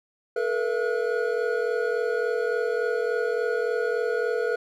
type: tone cluster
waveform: triangle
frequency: 437.5 / 481 / 672 / 1446 Hz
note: A4 / B4 / E5 / F#6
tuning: -10 / -46 / +33 / -40 cents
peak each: -25 / -24 / -33 / -31 dBFS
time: 0.36-4.56 s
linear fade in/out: 5 ms
effects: none